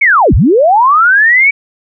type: linear two-way sweep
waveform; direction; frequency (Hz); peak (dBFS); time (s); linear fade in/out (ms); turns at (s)
sine; down then up; 2293 to 33.64 to 2293; -4; 0.01-1.51; 10; 0.34
effects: none